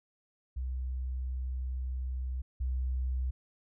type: tone pair in turn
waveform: sine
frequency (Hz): 63.8 / 63.8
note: C2 / C2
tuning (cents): -43 / -43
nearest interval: unison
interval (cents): 0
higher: neither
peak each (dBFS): -32 / -29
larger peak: second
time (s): 0.56-2.42 / 2.6-3.31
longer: first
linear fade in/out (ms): 10
effects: none